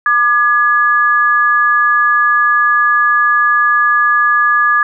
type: tone pair together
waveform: sine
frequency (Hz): 1200 / 1686.3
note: D6 / G#6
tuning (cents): +37 / +26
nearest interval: tritone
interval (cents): 589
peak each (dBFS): -11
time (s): 0.06-4.83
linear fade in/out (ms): 2
effects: none